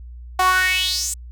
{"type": "tone with high-pass filter sweep", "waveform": "sawtooth", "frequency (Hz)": 370, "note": "F#4", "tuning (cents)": 0, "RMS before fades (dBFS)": -19, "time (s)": [0.39, 1.14], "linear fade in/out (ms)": 5, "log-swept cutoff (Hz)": [840, 8200], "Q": 5.1, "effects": ["added 60 Hz sine -34 dBFS peak until 1.31 s"]}